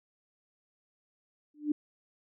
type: tone with exponential growth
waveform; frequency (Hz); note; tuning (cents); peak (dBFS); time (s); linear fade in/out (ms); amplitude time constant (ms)
sine; 297.6; D4; +23; -22; 1.54-1.72; 5; 37
effects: none